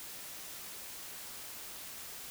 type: silence
effects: white hiss -46 dBFS RMS until 2.3 s